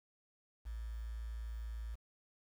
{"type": "tone with quantisation", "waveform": "sine", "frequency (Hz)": 56.3, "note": "A1", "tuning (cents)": 40, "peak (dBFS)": -40, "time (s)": [0.65, 1.96], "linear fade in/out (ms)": 20, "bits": 10, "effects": []}